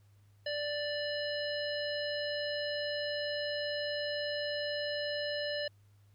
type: harmonic tone with a mistuned harmonic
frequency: 587.3 Hz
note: D5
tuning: in tune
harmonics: 1 / 3 / 5 / 7 / 9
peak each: -35 / -40 / -42 / -43 / -45 dBFS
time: 0.46-5.68 s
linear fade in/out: 5 ms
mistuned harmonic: 9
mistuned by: -51 cents
effects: added 101 Hz sine -60 dBFS peak until 6.14 s + pink hiss -74 dBFS RMS until 6.14 s